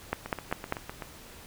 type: two click trains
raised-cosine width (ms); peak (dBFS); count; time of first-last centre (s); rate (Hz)
0.5; -12 / -21; 4 / 7; 0.13-0.724 / 0.26-1.022; 5.05 / 7.87
effects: pink hiss -49 dBFS RMS until 1.46 s